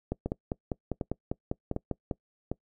two click trains, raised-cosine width 2 ms, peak -17 / -16 dBFS, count 4 / 11, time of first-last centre 0.26-2.516 / 0.12-2.112 s, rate 1.33 / 5.02 Hz, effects noise-tail reverb RT60 0.1 s tail -24 dB re dry

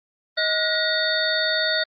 sine tone cluster, 631 / 1446 / 1899 / 3655 / 4461 Hz, D#5 / F#6 / A#6 / A#7 / C#8, +24 / -40 / +32 / -35 / +10 cents, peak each -26 dBFS, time 0.37-1.84 s, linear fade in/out 10 ms, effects Opus 24 kbps

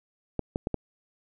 clicks, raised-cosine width 2 ms, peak -14 dBFS, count 4, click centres 0.393 / 0.559 / 0.671 / 0.743 s, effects none

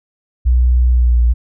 sine tone with pitch glide, 61.6 to 59.19 Hz, B1 to A#1, -4 to +27 cents, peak -8 dBFS, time 0.45-1.34 s, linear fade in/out 20 ms, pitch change -69 cents, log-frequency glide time 0.9-1.21 s, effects none

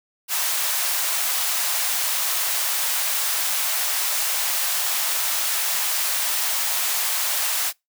white high-pass noise, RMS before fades -23 dBFS, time 0.28-7.73 s, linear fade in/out 50 ms, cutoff 630 Hz, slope 24 dB/octave, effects noise-tail reverb RT60 0.2 s tail -26 dB re dry

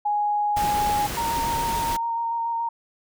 sine tone, 830.6 Hz, G#5, in tune, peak -20 dBFS, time 0.05-1.07 s, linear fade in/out 10 ms
pink noise, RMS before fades -30 dBFS, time 0.56-1.97 s, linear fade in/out 10 ms
sine tone with vibrato, 926 Hz, A#5, 12 cents flat, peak -23 dBFS, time 1.17-2.69 s, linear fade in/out 5 ms, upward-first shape square, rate 7 Hz, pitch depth 11 cents each way
effects none

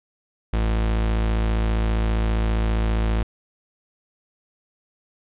40% pulse tone, 55 Hz, A1, in tune, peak -18 dBFS, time 0.53-3.23 s, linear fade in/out 5 ms, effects resampled to 8000 Hz + 10-bit

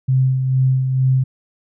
sine tone with tremolo, 130.81 Hz, C3, in tune, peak -11 dBFS, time 0.08-1.24 s, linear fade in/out 10 ms, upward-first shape sine, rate 2.2 Hz, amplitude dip 45%, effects none

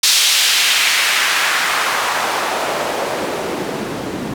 white noise with band-pass filter sweep, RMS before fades -17 dBFS, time 0.03-4.34 s, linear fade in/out 5 ms, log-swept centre 4300 to 210 Hz, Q 1.2, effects none

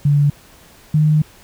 sine tone pair in turn, 144.4 / 152.99 Hz, D3 / D#3, -29 / -29 cents, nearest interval minor second, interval 100 cents, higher second, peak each -10 dBFS, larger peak neither, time 0.05-0.3 / 0.94-1.22 s, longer second, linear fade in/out 5 ms, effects pink hiss -46 dBFS RMS until 1.43 s

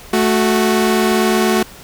sawtooth tone pair together, 219.1 / 369.8 Hz, A3 / F#4, -7 / -1 cents, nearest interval major sixth, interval 906 cents, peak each -11 dBFS, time 0.13-1.63 s, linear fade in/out 5 ms, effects pink hiss -38 dBFS RMS until 1.83 s

